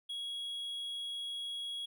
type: tone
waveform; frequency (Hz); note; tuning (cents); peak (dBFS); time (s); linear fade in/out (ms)
triangle; 3322; G#7; 0; -36; 0.09-1.86; 10
effects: none